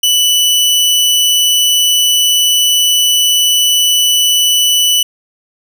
sawtooth tone, 2973 Hz, F#7, 8 cents sharp, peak -5 dBFS, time 0.03-5.03 s, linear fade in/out 5 ms, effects none

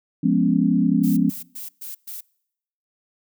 sine chord, C# dominant seventh, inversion first, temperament equal, 174.61 / 207.7 / 246.9 / 277.2 Hz, E#3 / G#3 / B3 / C#4, 0 / 0 / 0 / 0 cents, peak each -21 dBFS, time 0.23-1.3 s, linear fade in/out 10 ms
violet noise bursts, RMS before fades -34 dBFS, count 5, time 1.03-2.21 s, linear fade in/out 10 ms, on 140 ms, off 120 ms
effects noise-tail reverb RT60 0.8 s tail -26 dB re dry

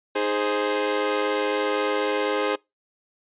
sawtooth chord, Ab major, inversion second, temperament equal, 311.1 / 415.3 / 523.3 Hz, Eb4 / Ab4 / C5, 0 / 0 / 0 cents, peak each -26 / -21 / -22 dBFS, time 0.15-2.56 s, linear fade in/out 10 ms, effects noise-tail reverb RT60 0.2 s tail -24 dB re dry + resampled to 8000 Hz

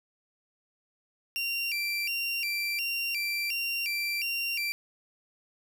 30% pulse tone with vibrato, 2549 Hz, D#7, 41 cents sharp, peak -26 dBFS, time 1.36-4.72 s, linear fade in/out 0 ms, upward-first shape square, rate 1.4 Hz, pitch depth 140 cents each way, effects none

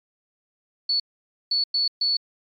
sine tone bursts at uneven times, 4435 Hz, C#8, in tune, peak -19 dBFS, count 4, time 0.89-1 / 1.51-1.64 / 1.74-1.88 / 2.01-2.17 s, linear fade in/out 5 ms, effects MP3 64 kbps

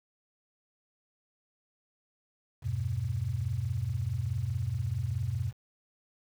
sine chord, E minor, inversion none, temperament just, 82.41 / 98.89 / 123.61 Hz, E2 / G2 / B2, 0 / +16 / +2 cents, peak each -37 / -33 / -32 dBFS, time 2.62-5.53 s, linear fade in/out 50 ms, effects 9-bit

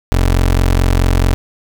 25% pulse tone, 44.63 Hz, F1, 38 cents sharp, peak -6 dBFS, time 0.12-1.34 s, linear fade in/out 0 ms, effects none

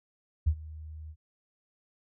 sine tone with ADSR envelope, 77.78 Hz, D#2, in tune, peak -19 dBFS, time 0.46-1.16 s, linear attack 16 ms, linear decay 68 ms, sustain -21 dB, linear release 61 ms, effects none

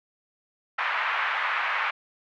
pink band-pass noise, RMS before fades -27 dBFS, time 0.78-1.91 s, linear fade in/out 10 ms, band 960 to 2400 Hz, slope 24 dB/octave, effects none

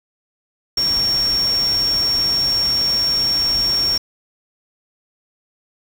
sine tone in noise, 5520 Hz, F8, 21 cents flat, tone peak -15 dBFS, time 0.77-3.98 s, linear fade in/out 5 ms, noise pink, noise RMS -30 dBFS, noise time 0.77-3.98 s, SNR +12 dB, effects none

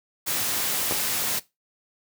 white noise, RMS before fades -26 dBFS, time 0.26-1.4 s, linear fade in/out 20 ms
clicks, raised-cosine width 1 ms, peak -15 dBFS, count 2, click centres 0.911 / 0.923 s
effects noise-tail reverb RT60 0.2 s tail -18 dB re dry + high-pass 80 Hz 12 dB/octave

